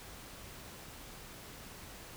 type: silence
effects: pink hiss -50 dBFS RMS until 2.16 s

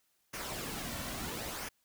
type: noise with flanger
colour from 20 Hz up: pink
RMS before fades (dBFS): -40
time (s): 0.33-1.69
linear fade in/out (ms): 10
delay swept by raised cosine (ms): 0.25 to 2.45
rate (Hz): 0.75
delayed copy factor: -0.5
effects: white hiss -75 dBFS RMS until 1.84 s

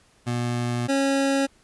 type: tone pair in turn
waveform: 25% pulse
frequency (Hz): 120.8 / 274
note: B2 / C#4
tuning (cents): -38 / -20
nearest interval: octave + major second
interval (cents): 1418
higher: second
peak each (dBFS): -20 / -16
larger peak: second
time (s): 0.26-0.88 / 0.88-1.47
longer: first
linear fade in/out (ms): 20
effects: pink hiss -59 dBFS RMS until 1.63 s + resampled to 24000 Hz

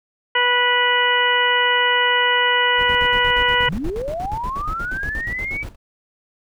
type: harmonic tone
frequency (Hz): 490.3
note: B4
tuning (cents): -13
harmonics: 1 / 2 / 3 / 4 / 5 / 6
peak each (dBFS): -24 / -20 / -22 / -19 / -30 / -21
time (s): 0.35-3.69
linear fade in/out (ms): 5
type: noise with tremolo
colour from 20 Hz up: brown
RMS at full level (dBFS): -28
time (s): 2.77-5.76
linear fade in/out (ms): 50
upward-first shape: square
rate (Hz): 8.4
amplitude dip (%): 80
type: linear sweep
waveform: sine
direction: up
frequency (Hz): 115.5 to 2318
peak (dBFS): -23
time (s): 3.67-5.64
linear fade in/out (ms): 20
effects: none

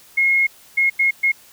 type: tone bursts at uneven times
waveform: sine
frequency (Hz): 2158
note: C#7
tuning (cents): -47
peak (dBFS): -13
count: 4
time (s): 0.17-0.47 / 0.77-0.9 / 0.99-1.11 / 1.23-1.32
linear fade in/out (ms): 10
effects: white hiss -48 dBFS RMS until 1.52 s

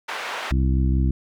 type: band-pass noise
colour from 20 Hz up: white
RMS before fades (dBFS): -30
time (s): 0.08-0.52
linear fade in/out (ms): 10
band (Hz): 630 to 2000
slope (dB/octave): 12
type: harmonic tone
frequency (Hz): 65.41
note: C2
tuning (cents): 0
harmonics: 1 / 2 / 3 / 4 / 5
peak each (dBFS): -18 / -24 / -28 / -30 / -32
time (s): 0.51-1.11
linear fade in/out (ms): 5
effects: none

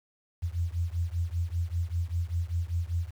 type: beating tone pair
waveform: sine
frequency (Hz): 83.4 / 88.5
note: E2 / F2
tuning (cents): +21 / +23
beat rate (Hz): 5.1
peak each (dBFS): -30 / -31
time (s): 0.42-3.11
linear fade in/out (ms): 20
effects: 9-bit

